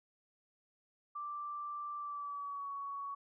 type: tone with pitch glide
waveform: sine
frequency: 1174.7 to 1120.4 Hz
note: D6 to C#6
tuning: 0 to +18 cents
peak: -39 dBFS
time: 1.15-3.15 s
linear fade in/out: 10 ms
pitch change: -82 cents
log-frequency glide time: 1.97-2.7 s
effects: none